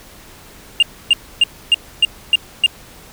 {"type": "tone bursts", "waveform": "sine", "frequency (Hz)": 2808, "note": "F7", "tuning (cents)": 9, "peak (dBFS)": -4, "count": 7, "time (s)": [0.8, 2.662], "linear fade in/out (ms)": 2, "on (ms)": 26, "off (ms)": 280, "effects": ["tanh soft clip ceiling -6 dBFS", "pink hiss -41 dBFS RMS until 3.12 s"]}